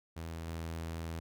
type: tone with level steps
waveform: sawtooth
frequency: 82.2 Hz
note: E2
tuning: 4 cents flat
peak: -36 / -34 dBFS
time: 0.16-1.2 s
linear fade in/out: 10 ms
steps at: 0.47 s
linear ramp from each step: 5 ms
effects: none